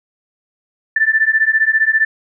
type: beating tone pair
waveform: sine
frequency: 1760 / 1775 Hz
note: A6 / A6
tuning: 0 / +15 cents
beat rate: 15 Hz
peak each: -14 dBFS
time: 0.96-2.05 s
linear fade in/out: 5 ms
effects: none